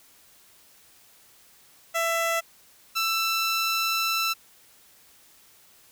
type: tone pair in turn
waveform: 15% pulse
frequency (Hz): 666 / 1332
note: E5 / E6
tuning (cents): +18 / +18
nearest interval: octave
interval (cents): 1200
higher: second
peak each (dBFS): -17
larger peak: neither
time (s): 1.94-2.41 / 2.95-4.34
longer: second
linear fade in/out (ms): 20
effects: white hiss -56 dBFS RMS until 5.91 s